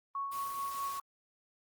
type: tone with tremolo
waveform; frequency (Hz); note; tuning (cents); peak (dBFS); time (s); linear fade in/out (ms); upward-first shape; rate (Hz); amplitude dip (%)
sine; 1108.7; C#6; 0; -33; 0.15-1; 2; sine; 4.7; 40
type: noise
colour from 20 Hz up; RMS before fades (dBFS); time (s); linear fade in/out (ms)
white; -47; 0.31-1; 20
effects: Opus 24 kbps